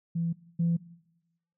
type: tone pair in turn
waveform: sine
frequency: 167.8 / 168.75 Hz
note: E3 / E3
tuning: +31 / +41 cents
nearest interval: unison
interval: 10 cents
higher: second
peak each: -26 / -22 dBFS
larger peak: second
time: 0.15-0.33 / 0.59-0.77 s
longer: neither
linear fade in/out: 10 ms
effects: noise-tail reverb RT60 0.9 s tail -20 dB re dry + tanh soft clip ceiling -19 dBFS